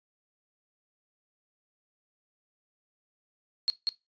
sine tone with echo, 4299 Hz, C8, 46 cents sharp, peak -22 dBFS, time 3.68-3.7 s, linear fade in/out 0 ms, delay 190 ms, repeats 1, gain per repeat -2 dB, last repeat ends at 3.89 s, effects noise-tail reverb RT60 0.2 s tail -17 dB re dry + resampled to 16000 Hz

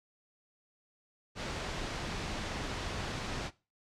pink low-pass noise, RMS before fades -38 dBFS, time 1.35-3.51 s, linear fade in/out 50 ms, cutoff 5500 Hz, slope 12 dB/octave, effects noise-tail reverb RT60 0.3 s tail -20 dB re dry + low-pass 9000 Hz 12 dB/octave

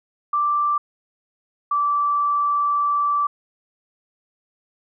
sine tone pair in turn, 1174.7 / 1162.5 Hz, D6 / D6, 0 / -18 cents, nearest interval unison, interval 18 cents, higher first, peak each -17 dBFS, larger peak neither, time 0.33-0.78 / 1.71-3.27 s, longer second, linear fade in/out 5 ms, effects none

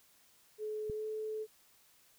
sine tone with pitch glide, 428.4 to 433.4 Hz, A4 to A4, -46 to -26 cents, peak -36 dBFS, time 0.58-1.47 s, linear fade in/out 50 ms, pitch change +20 cents, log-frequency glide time 0.94-1.06 s
click, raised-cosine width 5 ms, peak -31 dBFS, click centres 0.898 s
effects white hiss -66 dBFS RMS until 2.18 s

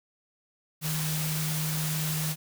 sine tone in noise, 155.56 Hz, D#3, in tune, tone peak -29 dBFS, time 0.81-2.36 s, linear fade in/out 50 ms, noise white, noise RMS -33 dBFS, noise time 0.81-2.36 s, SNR +1 dB, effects none

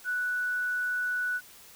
sine tone, 1480 Hz, F#6, in tune, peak -27 dBFS, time 0.04-1.41 s, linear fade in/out 50 ms, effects white hiss -52 dBFS RMS until 1.75 s

